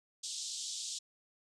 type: band-pass noise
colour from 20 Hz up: white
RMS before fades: -41 dBFS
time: 0.23-0.99 s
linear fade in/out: 10 ms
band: 3300 to 8100 Hz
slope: 48 dB/octave
effects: none